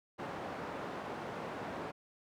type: band-pass noise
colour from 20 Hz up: white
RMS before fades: -42 dBFS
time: 0.18-1.92 s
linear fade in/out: 20 ms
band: 120 to 960 Hz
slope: 12 dB/octave
effects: none